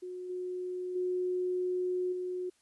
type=tone with level steps; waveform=sine; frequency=363.6 Hz; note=F#4; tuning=30 cents flat; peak=-38 / -34 / -29 / -33 dBFS; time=0.02-2.5 s; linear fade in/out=10 ms; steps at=0.29 / 0.95 / 2.12 s; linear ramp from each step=10 ms; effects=white hiss -70 dBFS RMS until 2.61 s + resampled to 24000 Hz